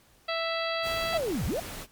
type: harmonic tone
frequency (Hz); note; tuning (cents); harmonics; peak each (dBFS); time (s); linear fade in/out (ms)
660; E5; +2; 1 / 2 / 3 / 4 / 5 / 6 / 7; -31 / -34 / -36 / -37 / -38 / -39 / -39; 0.28-1.18; 10
type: noise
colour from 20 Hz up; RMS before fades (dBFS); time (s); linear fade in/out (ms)
pink; -39; 0.82-1.87; 50
type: linear two-way sweep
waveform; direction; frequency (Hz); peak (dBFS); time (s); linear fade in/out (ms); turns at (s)
sine; down then up; 726 to 53.9 to 726; -27; 1.13-1.6; 5; 1.46
effects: pink hiss -61 dBFS RMS until 1.91 s + MP3 96 kbps